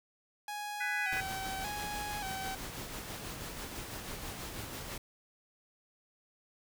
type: tone with vibrato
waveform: sawtooth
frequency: 799 Hz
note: G5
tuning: 33 cents sharp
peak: -34 dBFS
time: 0.48-2.55 s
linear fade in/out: 2 ms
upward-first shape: square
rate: 0.86 Hz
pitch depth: 69 cents each way
type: chord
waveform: sine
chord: G# minor seventh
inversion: third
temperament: just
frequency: 1495.1 / 1661.2 / 1993.5 / 2492 Hz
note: F#6 / G#6 / B6 / D#7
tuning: +18 / 0 / +16 / +2 cents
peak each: -38 dBFS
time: 0.8-1.21 s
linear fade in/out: 10 ms
type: noise with tremolo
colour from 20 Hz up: pink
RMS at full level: -41 dBFS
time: 1.12-4.98 s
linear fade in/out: 5 ms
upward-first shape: sine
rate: 6.1 Hz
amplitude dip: 35%
effects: none